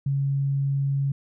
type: tone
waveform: sine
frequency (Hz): 138.59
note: C#3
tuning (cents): 0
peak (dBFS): -21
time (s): 0.06-1.12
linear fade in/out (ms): 5
effects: none